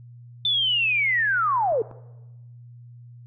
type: linear sweep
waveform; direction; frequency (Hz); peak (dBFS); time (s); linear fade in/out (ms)
sine; down; 3564 to 415.3; -19; 0.45-1.82; 2
type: clicks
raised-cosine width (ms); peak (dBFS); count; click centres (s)
1; -27; 2; 1.722 / 1.913
effects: noise-tail reverb RT60 1.0 s tail -20 dB re dry + added 120 Hz sine -42 dBFS peak until 3.26 s